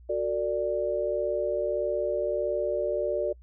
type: chord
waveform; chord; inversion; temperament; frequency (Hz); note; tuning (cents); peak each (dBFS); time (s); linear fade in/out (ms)
sine; D major; first; equal with one note detuned; 370 / 451.6 / 587.3; F#4 / A4 / D5; 0 / +45 / 0; -31 / -31 / -27; 0.09-3.33; 10
effects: noise-tail reverb RT60 0.1 s tail -26 dB re dry + added 60 Hz sine -48 dBFS peak until 3.42 s